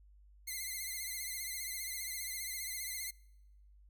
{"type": "tone with vibrato", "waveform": "5% pulse", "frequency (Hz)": 2081, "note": "C7", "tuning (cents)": -10, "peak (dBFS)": -29, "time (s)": [0.47, 3.11], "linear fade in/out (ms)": 10, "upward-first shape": "sine", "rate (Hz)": 15, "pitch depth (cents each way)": 68, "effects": ["noise-tail reverb RT60 1.0 s tail -26 dB re dry", "added 50 Hz sine -58 dBFS peak until 3.89 s"]}